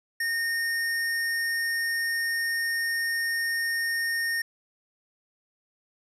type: tone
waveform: square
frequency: 1838 Hz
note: A#6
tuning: 25 cents flat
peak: -26 dBFS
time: 0.2-4.42 s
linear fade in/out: 5 ms
effects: resampled to 32000 Hz